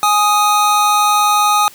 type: tone pair together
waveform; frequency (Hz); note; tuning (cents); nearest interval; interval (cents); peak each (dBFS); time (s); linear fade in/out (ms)
square; 833 / 1246.2; G#5 / D#6; +5 / +2; perfect fifth; 697; -15 / -13; 0.03-1.68; 0
effects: white hiss -41 dBFS RMS until 1.74 s + high-pass 80 Hz 12 dB/octave